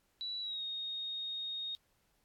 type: tone with pitch glide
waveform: sine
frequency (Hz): 3937 to 3720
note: B7 to A#7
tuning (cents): -6 to -4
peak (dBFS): -37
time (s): 0.21-1.75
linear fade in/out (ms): 0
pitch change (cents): -98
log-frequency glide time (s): 0.41-0.63
effects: pink hiss -75 dBFS RMS until 2.24 s + AAC 64 kbps